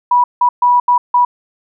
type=tone bursts at uneven times; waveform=sine; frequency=977 Hz; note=B5; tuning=19 cents flat; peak=-7 dBFS; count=5; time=0.11-0.24 / 0.41-0.49 / 0.62-0.8 / 0.88-0.98 / 1.14-1.25 s; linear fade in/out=5 ms; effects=none